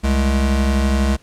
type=tone pair together; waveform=square; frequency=66.7 / 212.2 Hz; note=C2 / G#3; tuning=+34 / +38 cents; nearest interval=octave + minor sixth; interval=2004 cents; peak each=-16 / -21 dBFS; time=0.03-1.17 s; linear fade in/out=20 ms; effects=pink hiss -52 dBFS RMS until 1.22 s + low-pass 10000 Hz 12 dB/octave